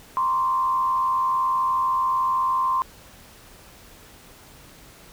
sine tone with frequency modulation, 1046.5 Hz, C6, in tune, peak -19 dBFS, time 0.17-2.82 s, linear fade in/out 0 ms, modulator 86.3 Hz, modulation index 0.59, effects pink hiss -48 dBFS RMS until 5.12 s

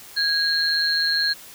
sine tone cluster, 1639 / 4142 / 4301 Hz, G#6 / C8 / C8, -23 / -18 / +47 cents, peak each -23 dBFS, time 0.16-1.34 s, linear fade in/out 20 ms, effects white hiss -43 dBFS RMS until 1.54 s

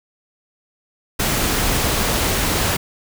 pink noise, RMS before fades -19 dBFS, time 1.19-2.77 s, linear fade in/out 10 ms, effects none

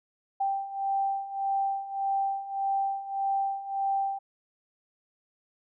sine beating tone pair, 784 / 785.7 Hz, G5 / G5, 0 / +4 cents, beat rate 1.7 Hz, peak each -32 / -28 dBFS, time 0.4-4.19 s, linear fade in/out 10 ms, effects none

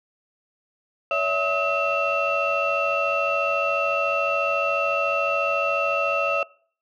sine tone cluster, 566 / 660 / 1280 / 2703 Hz, C#5 / E5 / D#6 / E7, +36 / +2 / +49 / +43 cents, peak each -25 dBFS, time 1.11-6.43 s, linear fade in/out 2 ms, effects noise-tail reverb RT60 0.5 s tail -23 dB re dry + tanh soft clip ceiling -13 dBFS

